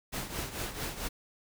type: noise with tremolo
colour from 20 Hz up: pink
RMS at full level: -34 dBFS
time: 0.12-1.09 s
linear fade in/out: 20 ms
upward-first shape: triangle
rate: 4.5 Hz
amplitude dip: 75%
effects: none